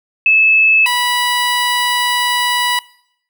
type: tone pair in turn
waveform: sine / 15% pulse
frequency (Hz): 2608 / 979.7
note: E7 / B5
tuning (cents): -19 / -14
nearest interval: octave + perfect fourth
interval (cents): 1695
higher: first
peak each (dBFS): -7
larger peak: neither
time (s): 0.26-0.86 / 0.86-2.79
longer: second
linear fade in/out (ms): 2
effects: noise-tail reverb RT60 0.7 s tail -21 dB re dry